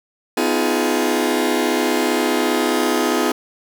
sawtooth chord, F half-diminished seventh, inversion second, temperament just, 251.4 / 314.3 / 349.2 / 419.1 Hz, Cb4 / Eb4 / F4 / Ab4, +31 / +18 / 0 / +16 cents, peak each -18 dBFS, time 0.37-3.32 s, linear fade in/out 5 ms, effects none

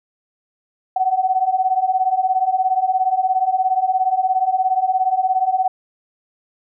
sine beating tone pair, 740 / 757 Hz, F#5 / F#5, 0 / +39 cents, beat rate 17 Hz, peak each -19 / -17 dBFS, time 0.96-5.68 s, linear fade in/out 5 ms, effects none

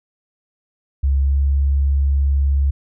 sine tone with pitch glide, 68.5 to 69.46 Hz, C#2 to C#2, -20 to +4 cents, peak -13 dBFS, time 1.03-2.71 s, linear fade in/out 10 ms, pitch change +24 cents, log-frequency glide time 1.22-1.36 s, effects none

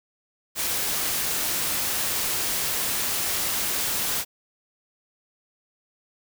white noise, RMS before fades -26 dBFS, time 0.55-4.25 s, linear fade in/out 50 ms, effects none

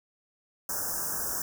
white band-stop noise, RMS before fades -32 dBFS, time 0.69-1.42 s, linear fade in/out 2 ms, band 1700 to 5200 Hz, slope 96 dB/octave, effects none

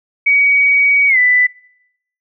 sine tone with pitch glide, 2259 to 1989.4 Hz, C#7 to B6, +32 to +12 cents, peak -8 dBFS, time 0.26-1.47 s, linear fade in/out 10 ms, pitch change -220 cents, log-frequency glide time 1.08-1.18 s, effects noise-tail reverb RT60 0.8 s tail -25 dB re dry

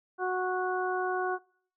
harmonic tone, 368.2 Hz, F#4, 8 cents flat, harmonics 1 / 2 / 3 / 4, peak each -31 / -32 / -36 / -35 dBFS, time 0.18-1.39 s, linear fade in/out 50 ms, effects noise-tail reverb RT60 0.6 s tail -25 dB re dry

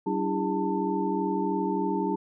sine tone cluster, 191.1 / 288.6 / 331.8 / 404.4 / 892 Hz, G3 / D4 / E4 / G#4 / A5, -44 / -30 / +11 / -46 / +23 cents, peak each -31 dBFS, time 0.06-2.16 s, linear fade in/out 10 ms, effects none

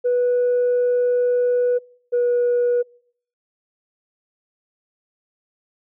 sine tone pair in turn, 491 / 485.1 Hz, B4 / B4, -10 / -31 cents, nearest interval unison, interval 21 cents, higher first, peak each -14 dBFS, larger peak neither, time 0.04-1.79 / 2.12-2.83 s, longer first, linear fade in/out 20 ms, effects noise-tail reverb RT60 0.6 s tail -26 dB re dry + tanh soft clip ceiling -13 dBFS

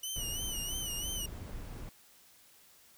15% pulse tone with vibrato, 2960 Hz, F#7, in tune, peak -29 dBFS, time 0.03-1.26 s, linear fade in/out 5 ms, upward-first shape sine, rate 3 Hz, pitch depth 82 cents each way
brown noise, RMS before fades -42 dBFS, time 0.16-1.89 s, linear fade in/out 0 ms
effects white hiss -61 dBFS RMS until 2.97 s

